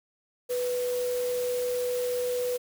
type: tone in noise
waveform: sine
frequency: 494.1 Hz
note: B4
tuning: 1 cent sharp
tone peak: -26 dBFS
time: 0.49-2.58 s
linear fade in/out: 20 ms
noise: white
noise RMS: -40 dBFS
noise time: 0.49-2.58 s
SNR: +11 dB
effects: none